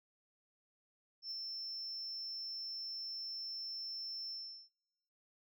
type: tone with ADSR envelope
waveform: sine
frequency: 5350 Hz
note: E8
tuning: 25 cents sharp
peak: -37 dBFS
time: 1.22-4.69 s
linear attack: 93 ms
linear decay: 10 ms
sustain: -3 dB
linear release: 390 ms
effects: noise-tail reverb RT60 1.0 s tail -24 dB re dry + tanh soft clip ceiling -37 dBFS